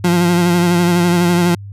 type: tone with vibrato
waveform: 30% pulse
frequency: 174.61 Hz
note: F3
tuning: in tune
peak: -8 dBFS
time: 0.04-1.55 s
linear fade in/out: 5 ms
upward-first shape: sine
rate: 12 Hz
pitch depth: 37 cents each way
effects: added 100 Hz sine -28 dBFS peak until 1.72 s + resampled to 32000 Hz